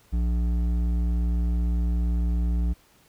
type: tone with hard clipping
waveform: sine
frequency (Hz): 58.8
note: A#1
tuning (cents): +16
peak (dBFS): -23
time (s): 0.12-2.74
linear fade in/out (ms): 20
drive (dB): 9
effects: pink hiss -59 dBFS RMS until 3.08 s